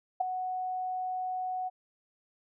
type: tone with ADSR envelope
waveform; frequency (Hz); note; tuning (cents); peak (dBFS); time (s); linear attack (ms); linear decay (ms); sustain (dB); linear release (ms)
sine; 740; F#5; 0; -21; 0.2-1.7; 10; 8; -10; 27
effects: none